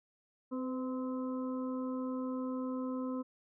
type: harmonic tone with a mistuned harmonic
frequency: 258.2 Hz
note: C4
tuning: 23 cents flat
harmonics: 1 / 2 / 4 / 5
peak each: -35 / -42 / -47 / -51 dBFS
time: 0.51-3.23 s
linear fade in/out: 20 ms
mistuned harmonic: 2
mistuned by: -26 cents
effects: none